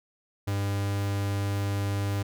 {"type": "tone", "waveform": "45% pulse", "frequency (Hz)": 100.2, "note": "G2", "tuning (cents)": 38, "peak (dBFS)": -26, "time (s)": [0.47, 2.23], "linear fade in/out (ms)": 10, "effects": []}